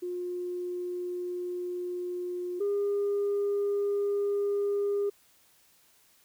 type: tone pair in turn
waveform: sine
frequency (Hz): 356.9 / 405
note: F4 / G#4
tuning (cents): +38 / -43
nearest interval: major second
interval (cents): 219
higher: second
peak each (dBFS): -31 / -24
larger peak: second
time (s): 0.02-2.6 / 2.6-5.1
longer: first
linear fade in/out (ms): 10
effects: tanh soft clip ceiling -23 dBFS + white hiss -63 dBFS RMS until 6.24 s